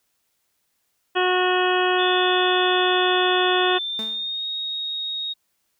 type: harmonic tone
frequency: 365.2 Hz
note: F#4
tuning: 23 cents flat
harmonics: 1 / 2 / 3 / 4 / 5 / 7 / 8 / 9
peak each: -21 / -24 / -26 / -27 / -28 / -29 / -30 / -31 dBFS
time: 1.15-3.79 s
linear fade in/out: 20 ms
type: tone with pitch glide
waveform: sine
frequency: 3480 to 3751 Hz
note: A7 to A#7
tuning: -20 to +10 cents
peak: -25 dBFS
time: 1.98-5.34 s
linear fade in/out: 20 ms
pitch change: +130 cents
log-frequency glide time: 3.57-4.48 s
type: tone with exponential decay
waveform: sawtooth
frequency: 220 Hz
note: A3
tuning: in tune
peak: -26 dBFS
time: 3.99-4.33 s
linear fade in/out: 2 ms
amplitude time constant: 73 ms
effects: white hiss -71 dBFS RMS until 5.79 s